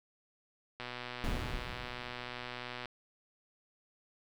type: click train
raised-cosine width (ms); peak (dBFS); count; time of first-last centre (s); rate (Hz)
0.3; -25; 254; 0.8-2.857; 123
type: noise with exponential decay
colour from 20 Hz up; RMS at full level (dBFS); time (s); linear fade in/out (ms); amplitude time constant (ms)
brown; -31; 1.24-2.62; 2; 300
effects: none